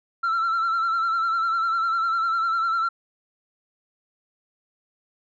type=tone with vibrato; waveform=sine; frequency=1347 Hz; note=E6; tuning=37 cents sharp; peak=-18 dBFS; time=0.23-2.89 s; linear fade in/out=10 ms; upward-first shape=sine; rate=10 Hz; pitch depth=50 cents each way; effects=tanh soft clip ceiling -19 dBFS